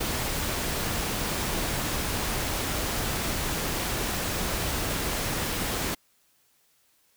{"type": "noise", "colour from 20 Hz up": "pink", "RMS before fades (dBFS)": -29, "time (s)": [0, 5.95], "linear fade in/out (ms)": 10, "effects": ["white hiss -66 dBFS RMS until 7.16 s"]}